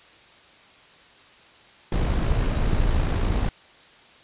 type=noise with amplitude modulation; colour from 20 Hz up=brown; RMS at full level=-20 dBFS; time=1.92-3.49 s; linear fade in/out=2 ms; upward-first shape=sine; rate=55.8 Hz; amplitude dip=40%; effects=white hiss -51 dBFS RMS until 4.23 s + resampled to 8000 Hz